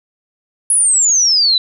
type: exponential sweep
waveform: sine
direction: down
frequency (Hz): 10560 to 3918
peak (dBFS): -9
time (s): 0.7-1.58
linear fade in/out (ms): 2
effects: none